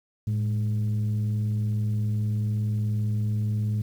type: tone pair together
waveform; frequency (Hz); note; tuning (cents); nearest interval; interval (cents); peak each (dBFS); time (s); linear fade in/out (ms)
sine; 108.57 / 207.7; A2 / G#3; -23 / 0; major seventh; 1123; -22 / -31; 0.27-3.82; 5
effects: tanh soft clip ceiling -19 dBFS + 9-bit